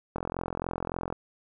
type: click train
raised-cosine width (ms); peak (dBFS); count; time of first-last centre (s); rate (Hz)
1; -17; 43; 0.16-1.126; 43.5
effects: none